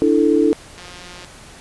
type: chord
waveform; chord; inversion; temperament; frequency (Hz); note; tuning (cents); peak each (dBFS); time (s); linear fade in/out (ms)
sine; D suspended second; none; just; 293.7 / 330.4 / 440.5; D4 / E4 / A4; 0 / +4 / +2; -16; 0.02-0.53; 0
type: click train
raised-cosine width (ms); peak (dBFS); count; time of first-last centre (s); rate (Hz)
0.2; -21; 84; 0.78-1.246; 178
effects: pink hiss -41 dBFS RMS until 1.6 s + resampled to 24000 Hz